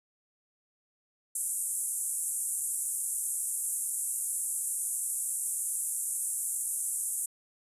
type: band-pass noise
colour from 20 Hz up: white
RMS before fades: -33 dBFS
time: 1.35-7.26 s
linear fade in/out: 5 ms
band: 7900 to 11000 Hz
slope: 48 dB/octave
effects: resampled to 32000 Hz